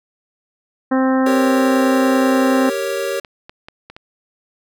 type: harmonic tone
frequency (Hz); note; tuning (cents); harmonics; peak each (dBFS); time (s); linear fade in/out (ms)
262; C4; +2; 1 / 2 / 3 / 4 / 5 / 6 / 7; -14 / -20 / -24 / -26 / -28 / -30 / -31; 0.91-2.7; 10
type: chord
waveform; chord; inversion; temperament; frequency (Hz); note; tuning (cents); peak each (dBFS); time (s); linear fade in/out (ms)
square; G diminished; none; equal; 392 / 466.2 / 554.4; G4 / Bb4 / Db5; 0 / 0 / 0; -25 / -26 / -23; 1.26-3.2; 5
type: clicks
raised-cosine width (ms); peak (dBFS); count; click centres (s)
0.3; -20; 5; 3.248 / 3.495 / 3.685 / 3.9 / 3.965
effects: none